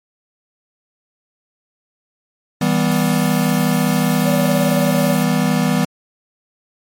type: chord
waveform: square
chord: E minor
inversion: none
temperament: equal with one note detuned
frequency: 161.89 / 196 / 246.9 Hz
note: E3 / G3 / B3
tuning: -31 / 0 / 0 cents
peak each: -19 dBFS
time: 2.61-5.85 s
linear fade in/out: 5 ms
type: noise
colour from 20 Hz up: blue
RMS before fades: -31 dBFS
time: 2.91-5.24 s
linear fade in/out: 5 ms
type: tone bursts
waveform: sine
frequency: 570 Hz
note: C#5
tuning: 48 cents sharp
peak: -19 dBFS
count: 4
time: 4.25-5.15 s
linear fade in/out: 5 ms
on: 210 ms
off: 20 ms
effects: MP3 64 kbps